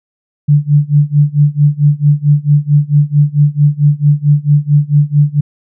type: tone with tremolo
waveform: sine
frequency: 146.5 Hz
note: D3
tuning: 4 cents flat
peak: -3 dBFS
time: 0.48-5.41 s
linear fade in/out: 10 ms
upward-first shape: sine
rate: 4.5 Hz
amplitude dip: 95%
effects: none